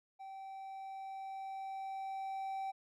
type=tone with level ramp; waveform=triangle; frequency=774 Hz; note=G5; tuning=22 cents flat; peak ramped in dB=-44 to -35 dBFS; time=0.19-2.72 s; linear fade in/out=20 ms; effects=none